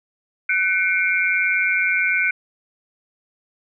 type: tone cluster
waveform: sine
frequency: 1504 / 2165 / 2346 Hz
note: F#6 / C#7 / D7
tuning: +28 / -41 / -2 cents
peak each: -21 dBFS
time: 0.49-2.31 s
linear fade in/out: 5 ms
effects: none